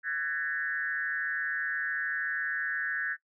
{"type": "tone with frequency modulation", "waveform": "sine", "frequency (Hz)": 1660, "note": "G#6", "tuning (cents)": -1, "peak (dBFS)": -29, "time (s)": [0.03, 3.17], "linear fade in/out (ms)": 50, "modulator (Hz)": 153, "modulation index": 1.2, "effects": ["noise-tail reverb RT60 0.1 s tail -20 dB re dry"]}